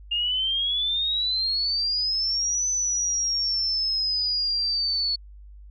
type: exponential two-way sweep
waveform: sine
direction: up then down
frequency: 2810 to 6060 to 4398 Hz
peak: -22 dBFS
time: 0.11-5.16 s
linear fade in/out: 10 ms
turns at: 2.68 s
effects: added 50 Hz sine -42 dBFS peak until 5.7 s